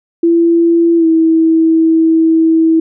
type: tone with pitch glide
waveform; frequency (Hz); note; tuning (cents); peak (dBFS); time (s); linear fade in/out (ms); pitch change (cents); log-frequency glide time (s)
sine; 336.6 to 324.2; E4 to E4; +36 to -29; -6; 0.23-2.8; 5; -65; 0.97-1.06
effects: none